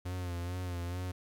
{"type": "tone with vibrato", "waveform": "45% pulse", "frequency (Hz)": 88.9, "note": "F2", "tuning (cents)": 31, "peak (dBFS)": -35, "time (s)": [0.05, 1.12], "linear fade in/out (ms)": 10, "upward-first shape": "sine", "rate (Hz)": 2.3, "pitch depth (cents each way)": 48, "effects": ["12-bit"]}